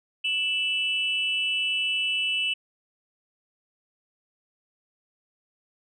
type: tone pair together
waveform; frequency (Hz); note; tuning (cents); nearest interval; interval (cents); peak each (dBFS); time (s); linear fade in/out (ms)
sine; 2642 / 2963; E7 / F#7; +3 / +2; major second; 199; -25; 0.24-2.54; 10
effects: tanh soft clip ceiling -18 dBFS

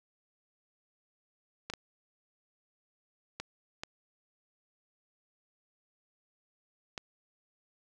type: clicks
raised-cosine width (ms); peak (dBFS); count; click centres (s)
0.2; -20; 5; 1.7 / 1.737 / 3.4 / 3.835 / 6.978
effects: none

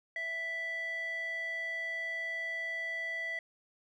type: tone with band-pass filter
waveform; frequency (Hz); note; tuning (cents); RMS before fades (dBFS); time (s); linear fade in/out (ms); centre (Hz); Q
square; 659.3; E5; 0; -37; 0.16-3.39; 2; 1800; 8.1
effects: none

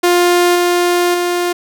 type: tone with level steps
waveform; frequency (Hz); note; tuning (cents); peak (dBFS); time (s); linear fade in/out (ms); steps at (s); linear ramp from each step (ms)
sawtooth; 352.2; F4; +15; -5 / -7 / -10; 0.03-1.53; 10; 0.55 / 1.14; 5
effects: none

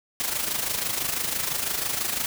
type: noise with amplitude modulation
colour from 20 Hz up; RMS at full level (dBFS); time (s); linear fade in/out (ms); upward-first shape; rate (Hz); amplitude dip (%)
white; -25; 0.2-2.26; 0; sine; 26; 60
effects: none

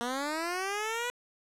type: linear sweep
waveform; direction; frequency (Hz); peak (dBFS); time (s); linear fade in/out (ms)
10% pulse; up; 233.1 to 493.9; -23; 0.01-1.1; 0
effects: low-pass 11000 Hz 12 dB/octave + 10-bit

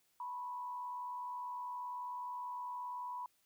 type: tone with frequency modulation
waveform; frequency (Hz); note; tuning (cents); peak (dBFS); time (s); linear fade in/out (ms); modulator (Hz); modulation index
sine; 985; B5; -5; -40; 0.2-3.26; 2; 79; 0.48
effects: white hiss -75 dBFS RMS until 3.45 s

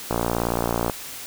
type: click train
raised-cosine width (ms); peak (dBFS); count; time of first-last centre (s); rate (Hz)
1; -8; 47; 0.11-0.898; 58.4
effects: white hiss -36 dBFS RMS until 1.26 s

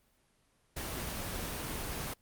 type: noise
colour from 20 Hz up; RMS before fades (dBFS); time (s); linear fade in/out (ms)
pink; -38; 0.76-2.14; 10
effects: pink hiss -71 dBFS RMS until 2.21 s + Opus 24 kbps

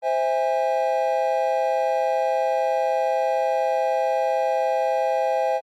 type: chord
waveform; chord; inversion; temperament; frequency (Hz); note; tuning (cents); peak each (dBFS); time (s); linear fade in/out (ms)
triangle; C augmented; none; just; 523.3 / 654.1 / 817.6; C5 / E5 / G#5; 0 / -14 / -27; -22; 0.02-5.61; 50
effects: Opus 48 kbps

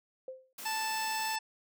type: tone with exponential decay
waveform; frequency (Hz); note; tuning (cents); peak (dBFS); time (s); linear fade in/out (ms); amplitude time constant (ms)
sine; 520; C5; -11; -36; 0.28-0.53; 2; 54
type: high-pass noise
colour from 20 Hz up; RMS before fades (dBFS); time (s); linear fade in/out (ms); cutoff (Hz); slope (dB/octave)
white; -44; 0.58-1.36; 5; 170; 96
type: harmonic tone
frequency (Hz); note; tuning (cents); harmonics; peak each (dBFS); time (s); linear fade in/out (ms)
880; A5; 0; 1 / 2 / 3 / 4 / 5 / 6 / 7 / 9; -34 / -40 / -40 / -47 / -46 / -41 / -52 / -43; 0.65-1.39; 10
effects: none

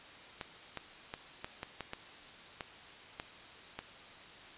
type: clicks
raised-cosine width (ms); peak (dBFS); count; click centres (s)
0.3; -23; 10; 0.412 / 0.773 / 1.139 / 1.445 / 1.631 / 1.807 / 1.934 / 2.608 / 3.199 / 3.79
effects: white hiss -52 dBFS RMS until 4.57 s + resampled to 8000 Hz

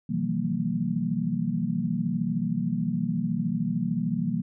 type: tone cluster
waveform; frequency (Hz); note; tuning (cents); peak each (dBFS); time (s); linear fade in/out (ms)
sine; 124.1 / 159.4 / 173 / 192.3 / 231.3; B2 / D#3 / F3 / G3 / A#3; +9 / +42 / -16 / -33 / -13; -36 / -31 / -31 / -30 / -29; 0.09-4.42; 10
effects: none

